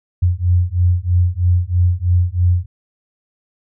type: beating tone pair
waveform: sine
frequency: 87.4 / 90.5 Hz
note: F2 / F#2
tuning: +2 / -38 cents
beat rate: 3.1 Hz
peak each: -15 dBFS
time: 0.22-2.66 s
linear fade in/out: 10 ms
effects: none